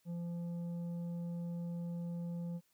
triangle tone with tanh clipping, 171.7 Hz, F3, 29 cents flat, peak -39 dBFS, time 0.05-2.61 s, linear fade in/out 50 ms, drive 11 dB, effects white hiss -75 dBFS RMS until 2.73 s

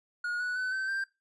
triangle tone with pitch steps, 1442 / 1474.9 / 1508.5 / 1542.8 / 1578 Hz, F#6 / F#6 / F#6 / G6 / G6, -45 / -6 / +33 / -28 / +11 cents, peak -28 dBFS, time 0.24-1.04 s, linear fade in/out 5 ms, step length 160 ms, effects noise-tail reverb RT60 0.2 s tail -17 dB re dry + resampled to 24000 Hz

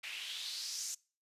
white noise with band-pass filter sweep, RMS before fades -42 dBFS, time 0.03-0.95 s, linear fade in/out 10 ms, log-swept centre 2400 to 6800 Hz, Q 3.5, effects noise-tail reverb RT60 0.4 s tail -25 dB re dry + resampled to 32000 Hz

